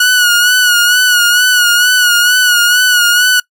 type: tone with vibrato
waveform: sawtooth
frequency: 1460 Hz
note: F#6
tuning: 24 cents flat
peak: -3 dBFS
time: 0-3.4 s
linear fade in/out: 5 ms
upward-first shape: sine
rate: 2.2 Hz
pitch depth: 46 cents each way
effects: noise-tail reverb RT60 0.1 s tail -23 dB re dry